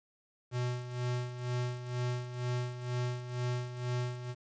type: tone with tremolo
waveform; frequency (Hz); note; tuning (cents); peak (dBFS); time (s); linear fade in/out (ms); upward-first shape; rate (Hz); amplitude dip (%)
square; 123.47; B2; 0; -31; 0.51-4.35; 50; sine; 2.1; 70
effects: resampled to 16000 Hz + 10-bit